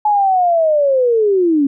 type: linear sweep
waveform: sine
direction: down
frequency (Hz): 853 to 269.9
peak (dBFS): -10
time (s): 0.05-1.67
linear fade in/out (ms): 5
effects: none